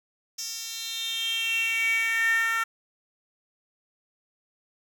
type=tone with high-pass filter sweep; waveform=10% pulse; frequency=454.2 Hz; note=A#4; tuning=45 cents flat; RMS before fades=-27 dBFS; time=0.38-2.64 s; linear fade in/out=10 ms; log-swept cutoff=5300 to 1500 Hz; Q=7.5; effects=none